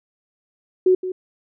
sine tone with echo, 370 Hz, F#4, in tune, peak -11 dBFS, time 0.86-0.95 s, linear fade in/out 5 ms, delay 170 ms, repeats 1, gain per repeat -12 dB, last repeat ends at 1.12 s, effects none

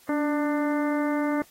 harmonic tone with a mistuned harmonic, 297.3 Hz, D4, 21 cents sharp, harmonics 1 / 2 / 3 / 4 / 5 / 6 / 7, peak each -24 / -30 / -34 / -36 / -38 / -40 / -41 dBFS, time 0.09-1.42 s, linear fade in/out 2 ms, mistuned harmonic 1, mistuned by -41 cents, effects white hiss -56 dBFS RMS until 1.5 s + AAC 48 kbps

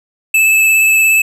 square tone with vibrato, 2617 Hz, E7, 13 cents flat, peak -8 dBFS, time 0.34-1.22 s, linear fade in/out 5 ms, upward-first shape sine, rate 17 Hz, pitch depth 15 cents each way, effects none

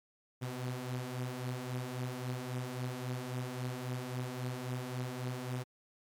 sawtooth beating tone pair, 123.47 / 127.17 Hz, B2 / C3, 0 / -49 cents, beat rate 3.7 Hz, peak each -38 / -34 dBFS, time 0.41-5.64 s, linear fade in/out 20 ms, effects MP3 96 kbps

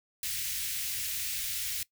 white band-stop noise, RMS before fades -34 dBFS, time 0.23-1.83 s, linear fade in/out 2 ms, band 120 to 1900 Hz, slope 24 dB/octave, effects noise-tail reverb RT60 0.1 s tail -20 dB re dry

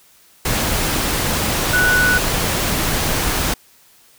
sine tone in noise, 1480 Hz, F#6, in tune, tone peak -13 dBFS, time 1.73-2.18 s, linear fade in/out 5 ms, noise pink, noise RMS -19 dBFS, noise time 0.45-3.54 s, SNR +3 dB, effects white hiss -51 dBFS RMS until 4.18 s

